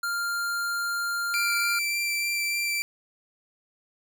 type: tone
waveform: square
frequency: 1396.9 Hz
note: F6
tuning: in tune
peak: -27 dBFS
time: 0.03-1.79 s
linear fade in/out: 5 ms
type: tone with vibrato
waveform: sawtooth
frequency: 2349 Hz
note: D7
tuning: in tune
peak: -22 dBFS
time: 1.34-2.82 s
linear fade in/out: 0 ms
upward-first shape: sine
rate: 3.4 Hz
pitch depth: 9 cents each way
effects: none